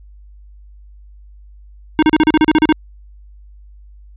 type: tone bursts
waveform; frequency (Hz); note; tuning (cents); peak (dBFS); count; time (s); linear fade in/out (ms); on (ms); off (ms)
square; 311.1; D#4; 0; -8; 11; 1.99-2.725; 0; 35; 35
effects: added 50 Hz sine -38 dBFS peak until 4.16 s + resampled to 8000 Hz